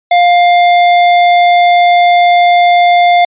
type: tone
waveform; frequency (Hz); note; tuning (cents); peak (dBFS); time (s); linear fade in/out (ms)
square; 703; F5; +11; -5; 0.11-3.25; 5
effects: resampled to 8000 Hz